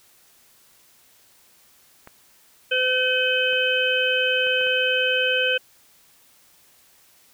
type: clicks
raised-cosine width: 0.5 ms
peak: -26 dBFS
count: 5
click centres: 2.074 / 3.531 / 4.469 / 4.612 / 4.669 s
type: harmonic tone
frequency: 510 Hz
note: C5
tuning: 44 cents flat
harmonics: 1 / 3 / 5 / 6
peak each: -24 / -24 / -24 / -24 dBFS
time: 2.71-5.58 s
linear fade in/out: 10 ms
effects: white hiss -56 dBFS RMS until 7.33 s